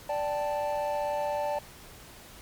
triangle chord, D suspended fourth, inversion none, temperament equal, 587.3 / 784 / 880 Hz, D5 / G5 / A5, 0 / 0 / 0 cents, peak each -28 / -34 / -30 dBFS, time 0.09-1.59 s, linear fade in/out 5 ms, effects pink hiss -49 dBFS RMS until 2.41 s + MP3 96 kbps

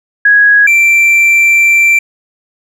sine / triangle tone pair in turn, 1661.2 / 2349 Hz, G#6 / D7, 0 / 0 cents, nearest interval tritone, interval 600 cents, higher second, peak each -3 dBFS, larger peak neither, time 0.25-0.67 / 0.67-1.99 s, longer second, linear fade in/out 5 ms, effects none

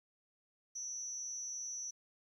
sine tone with amplitude modulation, 5920 Hz, F#8, in tune, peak -36 dBFS, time 0.75-1.91 s, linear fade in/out 10 ms, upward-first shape sine, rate 257 Hz, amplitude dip 90%, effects 12-bit

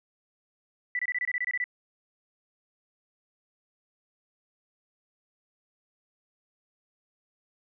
sine tone bursts, 1975.5 Hz, B6, in tune, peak -26 dBFS, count 11, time 0.95-1.641 s, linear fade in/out 2 ms, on 41 ms, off 24 ms, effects none

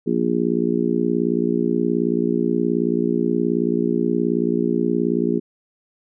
harmonic tone, 58.7 Hz, A#1, 13 cents sharp, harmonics 3 / 4 / 5 / 6 / 7, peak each -25 / -22 / -25 / -23 / -24 dBFS, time 0.06-5.4 s, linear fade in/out 20 ms, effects none

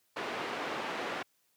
pink band-pass noise, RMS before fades -37 dBFS, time 0.16-1.23 s, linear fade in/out 10 ms, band 360 to 2500 Hz, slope 12 dB/octave, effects white hiss -73 dBFS RMS until 1.56 s + high-pass 80 Hz 12 dB/octave

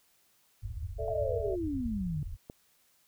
white low-pass noise, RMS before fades -39 dBFS, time 0.62-2.37 s, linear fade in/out 20 ms, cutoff 110 Hz, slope 96 dB/octave
sine chord, A suspended fourth, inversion none, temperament just, 440 / 586.7 / 660 Hz, A4 / D5 / E5, 0 / -2 / +2 cents, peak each -37 / -38 / -37 dBFS, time 0.98-1.56 s, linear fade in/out 20 ms
sine exponential sweep, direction down, 698.5 to 140.7 Hz, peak -31 dBFS, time 1.08-2.23 s, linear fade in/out 2 ms
click, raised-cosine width 2 ms, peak -29 dBFS, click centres 2.499 s
effects white hiss -68 dBFS RMS until 3.07 s

